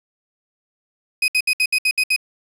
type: tone bursts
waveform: 35% pulse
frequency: 2510 Hz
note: D#7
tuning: 15 cents sharp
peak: -13 dBFS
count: 8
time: 1.22-2.163 s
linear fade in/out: 5 ms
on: 61 ms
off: 65 ms
effects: low-pass 12000 Hz 12 dB/octave + 7-bit